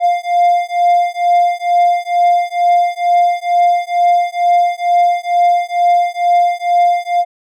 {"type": "beating tone pair", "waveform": "triangle", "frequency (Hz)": [700, 702.2], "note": ["F5", "F5"], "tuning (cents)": [4, 9], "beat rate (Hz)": 2.2, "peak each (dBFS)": -11, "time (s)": [0, 7.25], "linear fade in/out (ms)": 50, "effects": []}